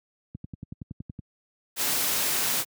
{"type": "click train", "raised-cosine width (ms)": 5, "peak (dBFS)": -22, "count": 10, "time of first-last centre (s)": [0.35, 1.191], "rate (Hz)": 10.7}
{"type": "noise", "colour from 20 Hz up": "white", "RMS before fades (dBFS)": -26, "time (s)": [1.76, 2.65], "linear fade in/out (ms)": 50}
{"effects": ["high-pass 100 Hz 12 dB/octave"]}